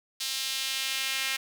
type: tone with high-pass filter sweep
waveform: sawtooth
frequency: 266.6 Hz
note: C4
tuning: 33 cents sharp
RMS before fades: -31 dBFS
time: 0.2-1.37 s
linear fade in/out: 10 ms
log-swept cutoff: 3900 to 2300 Hz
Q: 1.6
effects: none